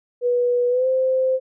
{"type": "tone with pitch glide", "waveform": "sine", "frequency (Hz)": [488.2, 520.2], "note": ["B4", "C5"], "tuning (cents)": [-20, -10], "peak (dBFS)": -16, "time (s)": [0.21, 1.4], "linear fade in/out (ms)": 50, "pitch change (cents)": 110, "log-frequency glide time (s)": [0.69, 0.87], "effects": []}